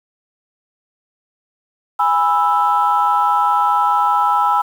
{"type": "chord", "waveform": "sine", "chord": "E major", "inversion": "first", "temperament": "just", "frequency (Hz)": [824.1, 988.9, 1318.5], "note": ["G#5", "B5", "E6"], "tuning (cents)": [-14, 2, 0], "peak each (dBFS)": -16, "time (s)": [1.99, 4.62], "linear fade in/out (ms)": 10, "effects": ["tanh soft clip ceiling -4 dBFS", "7-bit"]}